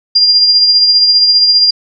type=tone with tremolo; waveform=sine; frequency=4800 Hz; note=D8; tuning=37 cents sharp; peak=-3 dBFS; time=0.15-1.71 s; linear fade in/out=10 ms; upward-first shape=triangle; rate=15 Hz; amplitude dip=45%; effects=none